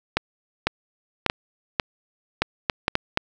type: clicks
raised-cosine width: 0.3 ms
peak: -3 dBFS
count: 10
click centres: 0.17 / 0.67 / 1.263 / 1.299 / 1.798 / 2.42 / 2.698 / 2.881 / 2.954 / 3.174 s
effects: none